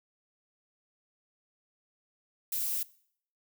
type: noise with amplitude modulation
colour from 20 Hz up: violet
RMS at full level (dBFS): -30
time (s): 2.52-2.83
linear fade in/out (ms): 5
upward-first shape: sine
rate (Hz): 220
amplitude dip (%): 45
effects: noise-tail reverb RT60 0.6 s tail -21 dB re dry